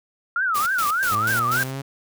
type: tone with vibrato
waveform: sine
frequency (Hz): 1360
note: F6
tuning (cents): -46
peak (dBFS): -19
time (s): 0.36-1.63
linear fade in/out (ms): 2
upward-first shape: triangle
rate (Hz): 3.4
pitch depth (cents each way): 300
type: noise with tremolo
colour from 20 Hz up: white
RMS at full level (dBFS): -29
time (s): 0.54-1.72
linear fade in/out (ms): 20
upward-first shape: square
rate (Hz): 4.1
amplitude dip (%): 80
type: linear sweep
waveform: sawtooth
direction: up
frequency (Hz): 103.7 to 138.59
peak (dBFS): -24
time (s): 1.11-1.82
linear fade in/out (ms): 10
effects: none